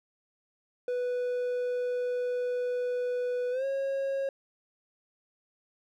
triangle tone with pitch glide, 493.9 to 544.9 Hz, B4 to C#5, 0 to -30 cents, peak -26 dBFS, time 0.88-4.29 s, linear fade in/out 2 ms, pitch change +170 cents, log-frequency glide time 3.51-3.65 s, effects none

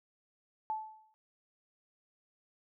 sine tone with exponential decay, 870 Hz, A5, 20 cents flat, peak -30 dBFS, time 0.7-1.14 s, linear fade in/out 0 ms, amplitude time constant 94 ms, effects none

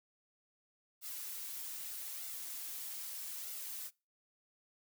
blue noise with flanger, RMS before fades -44 dBFS, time 1.01-3.91 s, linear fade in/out 50 ms, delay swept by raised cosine 1.4 to 6.7 ms, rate 0.8 Hz, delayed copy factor +0.55, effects noise-tail reverb RT60 0.3 s tail -24 dB re dry

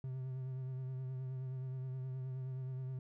triangle tone with vibrato, 130.1 Hz, C3, 9 cents flat, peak -37 dBFS, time 0.04-2.99 s, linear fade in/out 2 ms, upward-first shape triangle, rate 9.5 Hz, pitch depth 37 cents each way, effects none

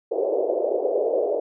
white band-pass noise, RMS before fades -23 dBFS, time 0.11-1.4 s, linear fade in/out 10 ms, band 380 to 610 Hz, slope 48 dB/octave, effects none

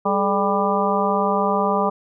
harmonic tone with a mistuned harmonic, 198 Hz, G3, 18 cents sharp, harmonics 1 / 2 / 3 / 4 / 5 / 6, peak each -24 / -24 / -24 / -24 / -24 / -24 dBFS, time 0.05-1.9 s, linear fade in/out 10 ms, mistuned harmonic 2, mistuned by +120 cents, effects none

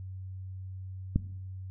click, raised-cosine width 5 ms, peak -12 dBFS, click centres 1.16 s, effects noise-tail reverb RT60 0.8 s tail -18 dB re dry + added 94 Hz sine -38 dBFS peak until 1.7 s

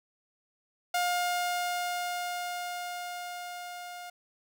sawtooth tone with level ramp, 710 Hz, F5, 28 cents sharp, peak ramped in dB -22 to -37 dBFS, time 0.94-4.1 s, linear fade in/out 5 ms, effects none

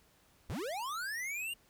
square linear sweep, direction up, 41.2 to 2867 Hz, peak -37 dBFS, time 0.49-1.54 s, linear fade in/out 10 ms, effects pink hiss -67 dBFS RMS until 1.69 s

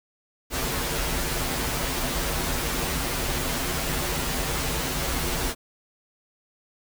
pink noise with comb filter, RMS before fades -27 dBFS, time 0.5-5.55 s, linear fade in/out 50 ms, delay 9.7 ms, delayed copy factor -0.95, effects none

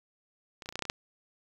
clicks, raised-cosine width 0.2 ms, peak -26 / -25 / -19 / -30 / -17 / -16 / -14 / -23 / -9 dBFS, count 9, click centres 0.622 / 0.659 / 0.69 / 0.725 / 0.756 / 0.792 / 0.823 / 0.853 / 0.899 s, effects 8-bit

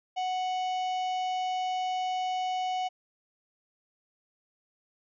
harmonic tone with a mistuned harmonic, 740 Hz, F#5, in tune, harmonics 1 / 3 / 4 / 5 / 6 / 7 / 8 / 9, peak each -28 / -45 / -41 / -54 / -55 / -55 / -57 / -55 dBFS, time 0.16-2.89 s, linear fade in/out 20 ms, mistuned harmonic 8, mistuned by -37 cents, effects none

